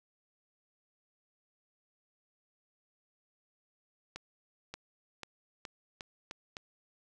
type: accelerating click train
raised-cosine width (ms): 0.2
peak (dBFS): -24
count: 7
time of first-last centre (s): 4.16-6.568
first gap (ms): 580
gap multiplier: 0.85
effects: none